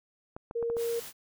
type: clicks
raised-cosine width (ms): 1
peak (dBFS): -26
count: 5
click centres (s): 0.365 / 0.511 / 0.627 / 0.7 / 0.768
type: tone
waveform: sine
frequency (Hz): 466.2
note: A#4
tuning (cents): 0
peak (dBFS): -28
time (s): 0.55-1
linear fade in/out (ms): 10
type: noise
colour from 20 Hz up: white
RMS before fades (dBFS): -43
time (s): 0.76-1.13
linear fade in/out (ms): 50
effects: none